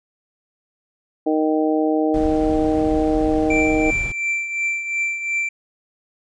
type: harmonic tone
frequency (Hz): 155.56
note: D#3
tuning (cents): 0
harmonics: 2 / 3 / 4 / 5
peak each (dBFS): -18 / -22 / -24 / -26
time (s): 1.26-3.91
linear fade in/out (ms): 10
type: noise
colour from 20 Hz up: brown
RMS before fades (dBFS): -28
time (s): 2.14-4.12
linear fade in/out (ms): 2
type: tone with tremolo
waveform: triangle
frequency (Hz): 2346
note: D7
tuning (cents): -2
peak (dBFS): -16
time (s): 3.5-5.49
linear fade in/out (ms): 5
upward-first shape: triangle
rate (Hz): 2.8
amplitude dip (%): 65
effects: resampled to 22050 Hz